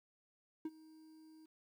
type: tone with ADSR envelope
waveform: triangle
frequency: 315.6 Hz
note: D#4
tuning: 25 cents sharp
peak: -34 dBFS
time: 0.65-1.46 s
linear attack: 4 ms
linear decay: 41 ms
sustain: -21 dB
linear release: 7 ms
effects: 12-bit